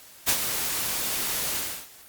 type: noise with ADSR envelope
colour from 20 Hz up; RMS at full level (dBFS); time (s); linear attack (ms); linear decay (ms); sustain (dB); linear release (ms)
white; -20; 0.26-1.88; 30; 73; -8; 320
effects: white hiss -49 dBFS RMS until 2.08 s + Opus 48 kbps